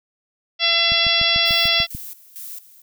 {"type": "harmonic tone", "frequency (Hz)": 676, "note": "E5", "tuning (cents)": 43, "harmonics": [1, 2, 3, 4, 5, 6, 7, 8], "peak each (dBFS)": [-28, -30, -24, -22, -18, -26, -24, -26], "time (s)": [0.59, 1.87], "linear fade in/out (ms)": 50}
{"type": "click train", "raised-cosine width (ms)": 5, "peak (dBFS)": -18, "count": 8, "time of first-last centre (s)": [0.92, 1.949], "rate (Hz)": 6.8}
{"type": "noise with tremolo", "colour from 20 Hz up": "violet", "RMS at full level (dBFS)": -34, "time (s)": [1.45, 2.82], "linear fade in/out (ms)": 20, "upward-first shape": "square", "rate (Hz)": 2.2, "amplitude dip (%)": 80}
{"effects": []}